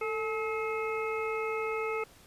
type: harmonic tone with a mistuned harmonic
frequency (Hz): 429.2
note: A4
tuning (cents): -43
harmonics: 1 / 2 / 3 / 5 / 6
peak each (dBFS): -32 / -41 / -37 / -39 / -42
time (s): 0.01-2.04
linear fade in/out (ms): 5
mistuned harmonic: 1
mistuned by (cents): +57
effects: pink hiss -57 dBFS RMS until 2.26 s + resampled to 32000 Hz